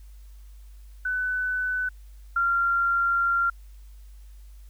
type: tone pair in turn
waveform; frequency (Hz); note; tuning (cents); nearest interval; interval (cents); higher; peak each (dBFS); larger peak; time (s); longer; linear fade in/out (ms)
sine; 1500 / 1383.2; F#6 / F6; +23 / -17; minor second; 140; first; -24 / -20; second; 1.05-1.89 / 2.36-3.5; second; 5
effects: added 50 Hz sine -43 dBFS peak until 4.69 s + white hiss -63 dBFS RMS until 4.69 s